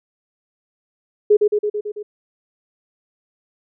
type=tone with echo; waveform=sine; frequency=418.1 Hz; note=G#4; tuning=12 cents sharp; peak=-8 dBFS; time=1.3-1.37 s; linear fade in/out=10 ms; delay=110 ms; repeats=6; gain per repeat=-3 dB; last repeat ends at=2.03 s; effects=none